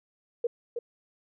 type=tone with echo; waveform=sine; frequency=473.9 Hz; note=A#4; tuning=28 cents sharp; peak=-23 dBFS; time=0.44-0.47 s; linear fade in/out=5 ms; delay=320 ms; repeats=1; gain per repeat=-6 dB; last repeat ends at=0.79 s; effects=none